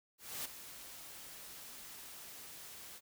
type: noise with ADSR envelope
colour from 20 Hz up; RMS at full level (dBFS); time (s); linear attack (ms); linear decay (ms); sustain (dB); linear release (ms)
white; -40; 0.18-3.01; 270; 11; -11; 49
effects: none